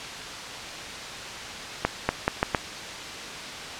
accelerating click train, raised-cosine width 0.5 ms, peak -5 dBFS, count 5, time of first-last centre 1.85-2.548 s, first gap 240 ms, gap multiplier 0.79, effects white hiss -35 dBFS RMS until 3.79 s + low-pass 5000 Hz 12 dB/octave

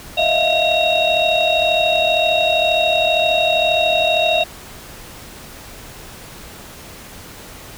sine tone cluster, 626 / 659 / 701 / 2738 / 3760 Hz, D#5 / E5 / F5 / F7 / A#7, +10 / -1 / +6 / -35 / +14 cents, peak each -19 dBFS, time 0.17-4.44 s, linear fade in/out 10 ms, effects tanh soft clip ceiling -5 dBFS + pink hiss -37 dBFS RMS until 7.77 s

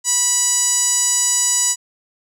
sawtooth tone with band-pass filter, 980 Hz, B5, 14 cents flat, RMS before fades -17 dBFS, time 0.04-1.76 s, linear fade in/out 50 ms, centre 7400 Hz, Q 7.5, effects none

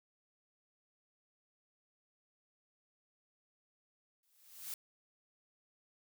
blue noise with exponential growth, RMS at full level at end -40 dBFS, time 4.23-4.74 s, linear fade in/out 2 ms, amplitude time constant 110 ms, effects none

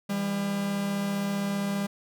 45% pulse tone pair together, 164.81 / 200.1 Hz, E3 / G3, 0 / +36 cents, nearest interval minor third, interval 336 cents, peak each -37 / -27 dBFS, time 0.09-1.87 s, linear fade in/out 10 ms, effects none

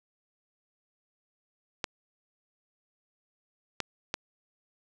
clicks, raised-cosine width 0.2 ms, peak -12 dBFS, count 3, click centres 1.842 / 3.803 / 4.141 s, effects none

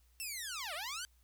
10% pulse linear two-way sweep, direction down then up, 2733 to 570 to 1572 Hz, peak -31 dBFS, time 0.2-1.05 s, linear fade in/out 0 ms, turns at 0.74 s, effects added 60 Hz sine -65 dBFS peak until 1.23 s + white hiss -74 dBFS RMS until 1.23 s

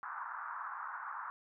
pink band-pass noise, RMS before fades -43 dBFS, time 0.03-1.3 s, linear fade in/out 0 ms, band 930 to 1500 Hz, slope 48 dB/octave, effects none

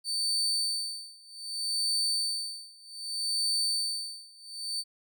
35% pulse tone with tremolo, 4553 Hz, C#8, 45 cents sharp, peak -24 dBFS, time 0.04-4.84 s, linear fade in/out 50 ms, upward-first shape sine, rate 0.64 Hz, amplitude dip 95%, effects none

